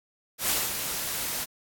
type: noise with ADSR envelope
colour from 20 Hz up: white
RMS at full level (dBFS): -24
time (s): 0.38-1.46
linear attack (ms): 110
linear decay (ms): 200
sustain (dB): -7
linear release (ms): 31
effects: AAC 64 kbps